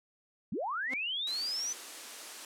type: linear sweep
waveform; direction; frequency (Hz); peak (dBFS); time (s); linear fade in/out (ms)
sine; up; 146.83 to 6100; -32; 0.52-1.73; 5
type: tone with exponential growth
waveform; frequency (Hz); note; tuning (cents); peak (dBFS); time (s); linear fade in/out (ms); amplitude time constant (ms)
sawtooth; 260; C4; -11; -32; 0.86-0.94; 5; 17
type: high-pass noise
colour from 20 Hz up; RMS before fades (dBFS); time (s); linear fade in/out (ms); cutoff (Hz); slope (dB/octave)
white; -44; 1.27-2.45; 2; 240; 48
effects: low-pass 10000 Hz 12 dB/octave